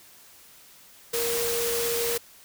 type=tone in noise; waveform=sine; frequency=468.8 Hz; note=A#4; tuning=10 cents sharp; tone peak=-27 dBFS; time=1.13-2.18 s; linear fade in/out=10 ms; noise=white; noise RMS=-29 dBFS; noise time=1.13-2.18 s; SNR=-1 dB; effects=white hiss -52 dBFS RMS until 2.44 s